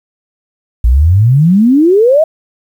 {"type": "exponential sweep", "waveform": "sine", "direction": "up", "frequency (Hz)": [55, 659.3], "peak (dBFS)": -4, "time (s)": [0.84, 2.24], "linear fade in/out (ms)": 5, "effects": ["7-bit"]}